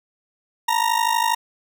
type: ring-modulated tone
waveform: 40% pulse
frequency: 932 Hz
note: A#5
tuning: 1 cent flat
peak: -14 dBFS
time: 0.68-1.35 s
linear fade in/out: 5 ms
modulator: 26.2 Hz
effects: none